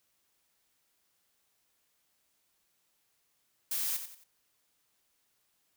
blue noise with echo, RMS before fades -33 dBFS, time 3.71-3.97 s, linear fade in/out 5 ms, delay 90 ms, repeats 3, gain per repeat -9 dB, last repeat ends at 4.24 s, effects white hiss -75 dBFS RMS until 5.76 s

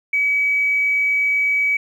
triangle tone with tanh clipping, 2277 Hz, C#7, 46 cents sharp, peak -15 dBFS, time 0.13-1.77 s, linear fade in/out 5 ms, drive 3 dB, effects none

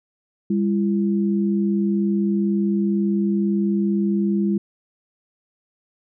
sine tone pair together, 201 / 338.8 Hz, G3 / E4, +44 / +48 cents, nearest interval major sixth, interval 904 cents, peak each -18 / -24 dBFS, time 0.5-4.58 s, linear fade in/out 5 ms, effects none

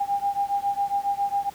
sine beating tone pair, 800 / 807.3 Hz, G5 / G#5, +35 / -49 cents, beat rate 7.3 Hz, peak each -25 / -26 dBFS, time 0-1.5 s, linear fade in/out 10 ms, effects pink hiss -48 dBFS RMS until 1.54 s + high-pass 80 Hz 12 dB/octave

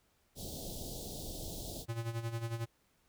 pink band-stop noise, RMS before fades -43 dBFS, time 0.35-1.86 s, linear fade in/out 50 ms, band 740 to 3400 Hz, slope 48 dB/octave
square tone with tremolo, 115.4 Hz, A#2, 17 cents flat, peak -34 dBFS, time 1.88-2.66 s, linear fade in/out 20 ms, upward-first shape sine, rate 11 Hz, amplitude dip 70%
effects pink hiss -73 dBFS RMS until 3.08 s

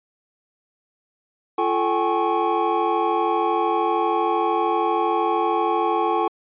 triangle tone cluster, 342.9 / 435.8 / 774 / 834 / 1097 Hz, F4 / A4 / G5 / G#5 / C#6, -32 / -17 / -22 / +7 / -18 cents, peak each -23 dBFS, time 1.58-6.28 s, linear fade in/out 5 ms, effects resampled to 8000 Hz

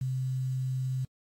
sine tone with quantisation, 130 Hz, C3, 11 cents flat, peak -28 dBFS, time 0.01-1.05 s, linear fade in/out 5 ms, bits 9, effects AAC 48 kbps

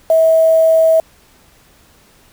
sine tone with quantisation, 647 Hz, E5, 32 cents flat, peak -7 dBFS, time 0.1-1 s, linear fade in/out 2 ms, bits 5, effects pink hiss -49 dBFS RMS until 2.32 s

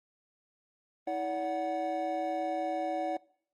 triangle tone cluster, 321.7 / 573 / 741 Hz, E4 / D5 / F#5, -42 / -43 / +2 cents, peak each -35 / -33 / -31 dBFS, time 1.07-3.17 s, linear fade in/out 5 ms, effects noise-tail reverb RT60 0.6 s tail -23 dB re dry + Opus 24 kbps

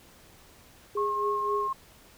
sine tone with tremolo, 411.4 Hz, G#4, 16 cents flat, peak -26 dBFS, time 0.95-1.68 s, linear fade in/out 5 ms, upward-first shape triangle, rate 3.8 Hz, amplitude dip 80%
sine tone with vibrato, 1078 Hz, C#6, 49 cents flat, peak -27 dBFS, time 0.97-1.73 s, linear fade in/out 5 ms, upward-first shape square, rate 3.9 Hz, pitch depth 11 cents each way
effects pink hiss -55 dBFS RMS until 2.17 s

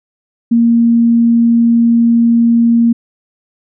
sine tone, 233.1 Hz, A#3, in tune, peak -6 dBFS, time 0.51-2.93 s, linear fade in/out 10 ms, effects none

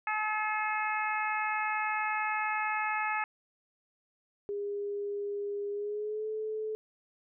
harmonic tone, 428.9 Hz, A4, 44 cents flat, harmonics 2 / 3 / 4 / 5 / 6, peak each -33 / -35 / -36 / -37 / -38 dBFS, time 0.07-3.24 s, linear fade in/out 2 ms
sine tone with pitch glide, 406.7 to 433.4 Hz, G#4 to A4, -36 to -26 cents, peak -32 dBFS, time 4.49-6.75 s, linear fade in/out 0 ms, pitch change +110 cents, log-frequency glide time 5.71-6.27 s
effects none

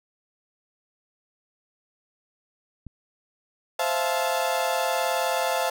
click, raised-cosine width 5 ms, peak -27 dBFS, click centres 2.867 s
35% pulse chord, F major seventh, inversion second, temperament equal with one note detuned, 523.3 / 659.3 / 698.5 / 870.4 Hz, C5 / E5 / F5 / A5, 0 / 0 / 0 / -19 cents, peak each -27 dBFS, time 3.79-5.7 s, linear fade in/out 5 ms
effects none

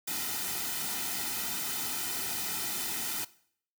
white noise with comb filter, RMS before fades -34 dBFS, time 0.07-3.25 s, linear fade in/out 10 ms, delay 1.8 ms, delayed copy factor -0.75, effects noise-tail reverb RT60 0.6 s tail -19 dB re dry

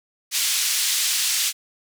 white band-pass noise, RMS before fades -22 dBFS, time 0.31-1.53 s, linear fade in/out 50 ms, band 2600 to 8400 Hz, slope 12 dB/octave, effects none

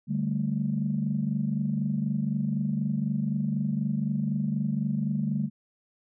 sine chord, D suspended fourth, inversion none, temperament equal, 146.83 / 196 / 220 Hz, D3 / G3 / A3, 0 / 0 / 0 cents, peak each -29 dBFS, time 0.07-5.5 s, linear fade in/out 50 ms, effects tanh soft clip ceiling -15 dBFS

